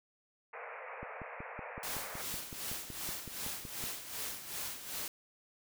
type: band-pass noise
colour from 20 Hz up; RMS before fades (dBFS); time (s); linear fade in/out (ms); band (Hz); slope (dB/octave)
pink; -46; 0.53-2.22; 5; 450 to 2500; 96
type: click train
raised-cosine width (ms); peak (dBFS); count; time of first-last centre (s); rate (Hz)
3; -32; 16; 1.03-3.839; 5.34
type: noise with tremolo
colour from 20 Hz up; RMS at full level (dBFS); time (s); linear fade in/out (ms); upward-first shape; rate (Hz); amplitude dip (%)
white; -39; 1.83-5.08; 2; sine; 2.6; 65
effects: none